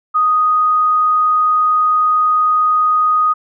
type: tone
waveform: sine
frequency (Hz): 1244.5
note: D#6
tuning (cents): 0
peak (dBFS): -10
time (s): 0.14-3.34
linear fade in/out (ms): 20
effects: none